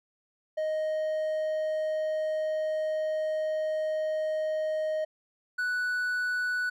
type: tone pair in turn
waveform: triangle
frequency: 623 / 1481.8 Hz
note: D#5 / F#6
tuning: +2 / +2 cents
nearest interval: octave + minor third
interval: 1500 cents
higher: second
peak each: -25 dBFS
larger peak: neither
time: 0.57-5.05 / 5.58-6.7 s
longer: first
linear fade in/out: 10 ms
effects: none